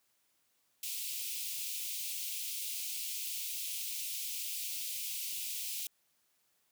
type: high-pass noise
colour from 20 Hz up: white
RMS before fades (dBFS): -39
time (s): 0.83-5.87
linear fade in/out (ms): 2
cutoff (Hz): 2400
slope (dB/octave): 48
effects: white hiss -75 dBFS RMS until 6.71 s + high-pass 80 Hz 12 dB/octave